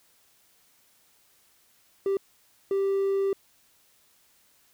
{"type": "tone bursts at uneven times", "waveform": "triangle", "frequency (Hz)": 392, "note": "G4", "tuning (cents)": 0, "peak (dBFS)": -20, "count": 2, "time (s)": [[2.06, 2.17], [2.71, 3.33]], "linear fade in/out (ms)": 2, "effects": ["tanh soft clip ceiling -16 dBFS", "white hiss -63 dBFS RMS until 4.73 s"]}